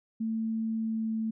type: tone with pitch glide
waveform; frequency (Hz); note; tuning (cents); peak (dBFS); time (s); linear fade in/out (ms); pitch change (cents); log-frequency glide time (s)
sine; 223.1 to 221.7; A3 to A3; +24 to +13; -28; 0.2-1.31; 10; -11; 0.76-1.14
effects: none